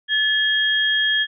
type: tone pair together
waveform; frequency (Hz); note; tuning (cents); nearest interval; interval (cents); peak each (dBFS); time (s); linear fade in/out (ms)
sine; 1729 / 3255; A6 / G#7; -31 / -36; major seventh; 1095; -19; 0.08-1.27; 50
effects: none